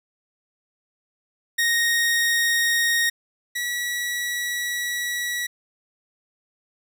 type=tone pair in turn; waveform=sawtooth; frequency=1864.7 / 1935.7 Hz; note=A#6 / B6; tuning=0 / -35 cents; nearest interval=minor second; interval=65 cents; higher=second; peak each=-15 / -21 dBFS; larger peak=first; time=1.58-3.1 / 3.55-5.47 s; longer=second; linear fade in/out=10 ms; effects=none